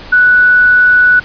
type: tone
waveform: sine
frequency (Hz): 1479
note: F#6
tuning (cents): -1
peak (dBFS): -4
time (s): 0.12-1.2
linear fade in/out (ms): 10
effects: pink hiss -31 dBFS RMS until 1.24 s + resampled to 11025 Hz